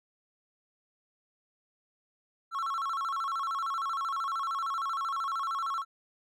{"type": "tone with vibrato", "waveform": "triangle", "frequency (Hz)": 1215, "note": "D#6", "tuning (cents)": -42, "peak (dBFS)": -28, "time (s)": [2.51, 5.85], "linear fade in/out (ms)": 50, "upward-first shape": "square", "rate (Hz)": 13, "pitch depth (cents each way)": 170, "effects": []}